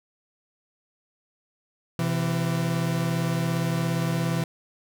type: tone pair together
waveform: 40% pulse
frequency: 128.9 / 166.29 Hz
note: C3 / E3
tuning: -26 / +15 cents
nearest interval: major third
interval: 441 cents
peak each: -27 / -24 dBFS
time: 1.99-4.44 s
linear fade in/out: 2 ms
effects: none